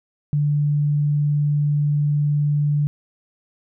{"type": "tone", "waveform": "sine", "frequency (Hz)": 146.83, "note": "D3", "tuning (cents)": 0, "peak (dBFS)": -16, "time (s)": [0.33, 2.87], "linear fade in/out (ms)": 0, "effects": []}